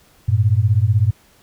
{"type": "beating tone pair", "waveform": "sine", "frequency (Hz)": [97.8, 113.8], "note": ["G2", "A#2"], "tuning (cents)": [-4, -41], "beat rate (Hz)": 16, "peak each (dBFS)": -15, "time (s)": [0.28, 1.11], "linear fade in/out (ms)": 10, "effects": ["pink hiss -53 dBFS RMS until 1.42 s"]}